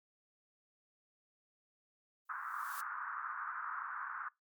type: noise with exponential growth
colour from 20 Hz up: blue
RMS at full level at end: -45 dBFS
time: 2.25-2.81 s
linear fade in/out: 5 ms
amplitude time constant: 120 ms
type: band-pass noise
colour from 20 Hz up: pink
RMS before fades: -42 dBFS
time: 2.29-4.29 s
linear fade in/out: 10 ms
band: 1100 to 1500 Hz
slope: 48 dB/octave
effects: noise-tail reverb RT60 0.2 s tail -24 dB re dry + MP3 96 kbps